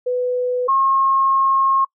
sine tone pair in turn, 497.2 / 1078.8 Hz, B4 / C#6, +12 / -47 cents, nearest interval octave + minor second, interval 1341 cents, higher second, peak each -17 / -13 dBFS, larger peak second, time 0.06-0.68 / 0.68-1.85 s, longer second, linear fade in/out 10 ms, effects noise-tail reverb RT60 0.1 s tail -24 dB re dry

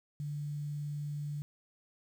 sine tone with quantisation, 146.83 Hz, D3, in tune, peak -35 dBFS, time 0.2-1.42 s, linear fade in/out 0 ms, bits 10, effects none

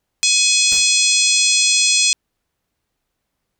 harmonic tone, 843 Hz, G#5, 26 cents sharp, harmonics 3 / 4 / 5 / 6 / 7 / 8 / 9 / 10, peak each -19 / -20 / -20 / -21 / -20 / -22 / -22 / -23 dBFS, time 0.23-2.13 s, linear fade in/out 0 ms
pink noise with exponential decay, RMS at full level -30 dBFS, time 0.72-0.98 s, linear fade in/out 0 ms, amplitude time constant 56 ms
effects pink hiss -75 dBFS RMS until 3.59 s

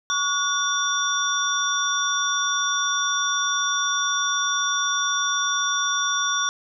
sine tone cluster, 1123 / 1449 / 3526 / 5710 Hz, C#6 / F#6 / A7 / F8, +22 / -37 / +3 / +37 cents, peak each -26 dBFS, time 0.1-6.49 s, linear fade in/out 0 ms, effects none

